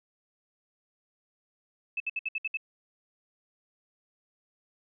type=tone bursts; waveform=sine; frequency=2611 Hz; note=E7; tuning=17 cents flat; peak=-28 dBFS; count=7; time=1.97-2.572 s; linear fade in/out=5 ms; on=32 ms; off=63 ms; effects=none